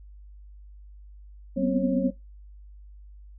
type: tone cluster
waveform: sine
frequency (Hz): 190.2 / 244.1 / 254.1 / 268.2 / 544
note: F#3 / B3 / B3 / C4 / C#5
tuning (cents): +48 / -20 / +49 / +43 / -33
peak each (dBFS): -28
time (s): 1.56-2.11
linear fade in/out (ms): 20
effects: noise-tail reverb RT60 0.2 s tail -20 dB re dry + added 50 Hz sine -44 dBFS peak until 3.38 s